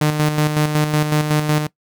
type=tone with tremolo; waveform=sawtooth; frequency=151.3 Hz; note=D#3; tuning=48 cents flat; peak=-9 dBFS; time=0.01-1.67 s; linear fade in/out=5 ms; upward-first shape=square; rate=5.4 Hz; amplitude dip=50%; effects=noise-tail reverb RT60 0.1 s tail -20 dB re dry